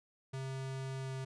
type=tone with pitch glide; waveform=square; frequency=133.2 to 132.43 Hz; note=C3 to C3; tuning=+31 to +21 cents; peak=-39 dBFS; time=0.33-1.25 s; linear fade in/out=10 ms; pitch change=-10 cents; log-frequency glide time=1-1.13 s; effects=resampled to 22050 Hz